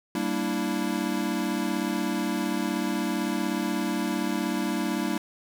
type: chord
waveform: square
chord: E half-diminished seventh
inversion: first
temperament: equal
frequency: 196 / 233.1 / 293.7 / 329.6 Hz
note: G3 / Bb3 / D4 / E4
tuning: 0 / 0 / 0 / 0 cents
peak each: -32 dBFS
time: 0.15-5.18 s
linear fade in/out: 2 ms
effects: none